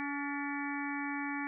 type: harmonic tone with a mistuned harmonic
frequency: 284.2 Hz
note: C#4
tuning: 43 cents sharp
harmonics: 1 / 3 / 4 / 5 / 6 / 7 / 8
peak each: -37 / -42 / -46 / -46 / -42 / -46 / -43 dBFS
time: 0-1.47 s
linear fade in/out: 0 ms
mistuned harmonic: 6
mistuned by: +50 cents
effects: none